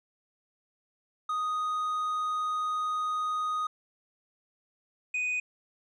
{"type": "tone pair in turn", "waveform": "triangle", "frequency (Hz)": [1244.5, 2489], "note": ["D#6", "D#7"], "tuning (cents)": [0, 0], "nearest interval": "octave", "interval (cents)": 1200, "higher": "second", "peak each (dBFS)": -26, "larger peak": "neither", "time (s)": [[1.29, 3.67], [5.14, 5.4]], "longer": "first", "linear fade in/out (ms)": 5, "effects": ["resampled to 24000 Hz"]}